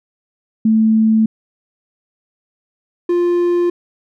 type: tone pair in turn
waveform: sine / triangle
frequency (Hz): 220.3 / 349.7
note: A3 / F4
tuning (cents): +2 / +2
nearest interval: minor sixth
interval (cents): 800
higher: second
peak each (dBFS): -9 / -10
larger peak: first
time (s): 0.65-1.26 / 3.09-3.7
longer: neither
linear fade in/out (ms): 5
effects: none